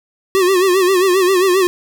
square tone with vibrato, 372.4 Hz, F#4, 11 cents sharp, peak -11 dBFS, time 0.35-1.67 s, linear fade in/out 0 ms, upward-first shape sine, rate 7.5 Hz, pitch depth 92 cents each way, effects none

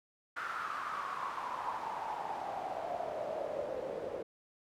pink noise with band-pass filter sweep, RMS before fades -39 dBFS, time 0.36-4.23 s, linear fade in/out 10 ms, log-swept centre 1400 to 480 Hz, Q 6.5, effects none

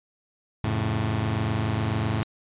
sawtooth chord, F augmented, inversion none, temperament just, 87.31 / 109.13 / 136.42 Hz, F2 / A2 / C#3, 0 / -14 / -27 cents, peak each -27 / -21 / -27 dBFS, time 0.64-2.23 s, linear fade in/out 0 ms, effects resampled to 8000 Hz

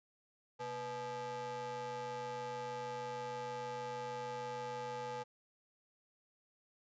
square ring-modulated tone, 182.3 Hz, F#3, 25 cents flat, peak -38 dBFS, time 0.59-5.24 s, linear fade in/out 20 ms, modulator 676 Hz, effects resampled to 16000 Hz

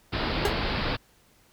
pink low-pass noise, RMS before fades -28 dBFS, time 0.12-0.97 s, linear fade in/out 20 ms, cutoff 4900 Hz, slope 96 dB/octave
35% pulse tone with exponential decay, 408.8 Hz, G#4, 27 cents flat, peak -16 dBFS, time 0.45-0.54 s, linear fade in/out 2 ms, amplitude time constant 19 ms
effects pink hiss -61 dBFS RMS until 1.52 s

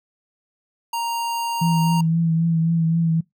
square tone, 932.3 Hz, A#5, in tune, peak -23 dBFS, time 0.93-2.01 s, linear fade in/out 5 ms
sine tone with vibrato, 164.81 Hz, E3, in tune, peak -16 dBFS, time 1.61-3.21 s, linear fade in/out 10 ms, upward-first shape triangle, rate 3.8 Hz, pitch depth 34 cents each way
effects noise-tail reverb RT60 0.2 s tail -25 dB re dry

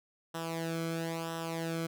sawtooth tone with flanger, 164.81 Hz, E3, in tune, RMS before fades -36 dBFS, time 0.34-1.87 s, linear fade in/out 10 ms, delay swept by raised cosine 0.44 to 1.1 ms, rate 1 Hz, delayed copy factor -0.75, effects none

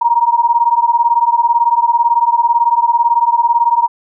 sine beating tone pair, 933 / 951 Hz, A#5 / A#5, +1 / +34 cents, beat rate 18 Hz, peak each -12 dBFS, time 0.01-3.88 s, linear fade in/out 10 ms, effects none

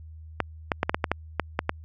clicks, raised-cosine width 0.5 ms, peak -7 dBFS, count 10, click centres 0.403 / 0.718 / 0.831 / 0.895 / 0.945 / 1.042 / 1.116 / 1.397 / 1.591 / 1.694 s, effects added 79 Hz sine -41 dBFS peak until 1.84 s

